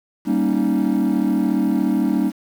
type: chord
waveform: triangle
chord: Eb dominant seventh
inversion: first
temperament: equal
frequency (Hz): 196 / 233.1 / 277.2 / 311.1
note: G3 / Bb3 / Db4 / Eb4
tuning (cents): 0 / 0 / 0 / 0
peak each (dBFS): -19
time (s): 0.25-2.32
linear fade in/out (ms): 50
effects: tanh soft clip ceiling -8 dBFS + 7-bit